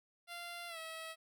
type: tone with pitch glide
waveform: 10% pulse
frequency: 693 to 646.6 Hz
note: F5 to E5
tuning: -14 to -34 cents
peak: -36 dBFS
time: 0.27-1.16 s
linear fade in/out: 50 ms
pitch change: -120 cents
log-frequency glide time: 0.68-0.78 s
effects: none